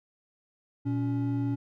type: tone pair together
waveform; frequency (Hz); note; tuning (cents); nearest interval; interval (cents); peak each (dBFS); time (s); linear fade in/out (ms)
triangle; 118.5 / 281.8; A#2 / C#4; +29 / +29; octave + minor third; 1500; -27; 0.85-1.56; 20
effects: none